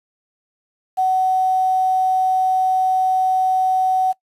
sine tone with quantisation, 750 Hz, F#5, 23 cents sharp, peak -14 dBFS, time 0.97-4.13 s, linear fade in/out 20 ms, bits 7, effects noise-tail reverb RT60 0.1 s tail -21 dB re dry + resampled to 32000 Hz

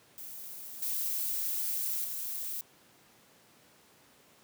violet noise with level steps, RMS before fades -44 / -33 / -37 dBFS, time 0.18-2.61 s, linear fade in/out 0 ms, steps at 0.82 / 2.04 s, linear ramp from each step 5 ms, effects pink hiss -61 dBFS RMS until 4.43 s + high-pass 150 Hz 12 dB/octave

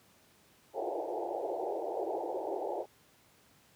pink band-pass noise, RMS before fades -36 dBFS, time 0.73-2.86 s, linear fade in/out 50 ms, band 330 to 870 Hz, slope 96 dB/octave, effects pink hiss -64 dBFS RMS until 3.75 s + high-pass 100 Hz 12 dB/octave

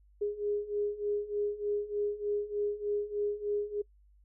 sine beating tone pair, 411 / 414.3 Hz, G#4 / G#4, -18 / -4 cents, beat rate 3.3 Hz, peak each -35 / -32 dBFS, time 0.21-3.82 s, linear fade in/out 10 ms, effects noise-tail reverb RT60 0.1 s tail -24 dB re dry + added 50 Hz sine -59 dBFS peak until 4.24 s

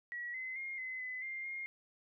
sine tone with pitch steps, 1924 / 2045 / 2131 / 2040 / 2016 / 2100 / 2130 Hz, B6 / C7 / C7 / C7 / B6 / C7 / C7, -46 / -40 / +31 / -44 / +35 / +6 / +30 cents, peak -39 dBFS, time 0.12-1.66 s, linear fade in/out 0 ms, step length 220 ms, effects none

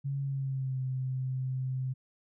sine tone with pitch glide, 138.59 to 130.06 Hz, C#3 to C3, 0 to -10 cents, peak -30 dBFS, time 0.04-1.94 s, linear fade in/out 20 ms, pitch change -110 cents, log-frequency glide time 0.21-0.8 s, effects none

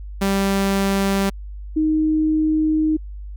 sawtooth / sine tone pair in turn, 196.1 / 311.3 Hz, G3 / D#4, +1 / +1 cents, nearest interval minor sixth, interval 800 cents, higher second, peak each -13 / -15 dBFS, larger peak first, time 0.21-1.3 / 1.76-2.97 s, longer second, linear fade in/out 10 ms, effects added 50 Hz sine -30 dBFS peak until 3.36 s

